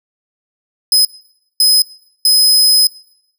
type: tone bursts at uneven times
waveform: sawtooth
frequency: 5060 Hz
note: D#8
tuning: 28 cents sharp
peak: -5 dBFS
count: 3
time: 0.92-1.05 / 1.6-1.82 / 2.25-2.87 s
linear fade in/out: 2 ms
effects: noise-tail reverb RT60 0.8 s tail -22 dB re dry